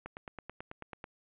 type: click train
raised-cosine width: 0.5 ms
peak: -27 dBFS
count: 10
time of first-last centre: 0.06-1.041 s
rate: 9.17 Hz
effects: resampled to 8000 Hz + 9-bit